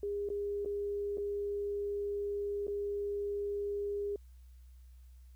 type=tone with dropouts; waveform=sine; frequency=406.5 Hz; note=G#4; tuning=37 cents flat; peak=-33 dBFS; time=0.03-4.16 s; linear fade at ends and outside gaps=2 ms; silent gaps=0.289-0.301 / 0.649-0.658 / 1.173-1.181 / 2.669-2.68 s; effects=added 62 Hz sine -52 dBFS peak until 5.35 s + white hiss -74 dBFS RMS until 5.35 s